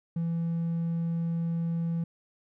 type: tone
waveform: triangle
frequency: 167.3 Hz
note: E3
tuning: 26 cents sharp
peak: -24 dBFS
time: 0.16-2.04 s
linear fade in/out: 5 ms
effects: tanh soft clip ceiling -21 dBFS